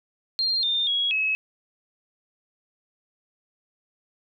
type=tone with pitch steps; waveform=sine; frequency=4195 / 3616 / 3320 / 2572 Hz; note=C8 / A7 / G#7 / E7; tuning=+4 / +47 / -1 / -43 cents; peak=-21 dBFS; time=0.39-1.35 s; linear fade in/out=0 ms; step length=240 ms; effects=none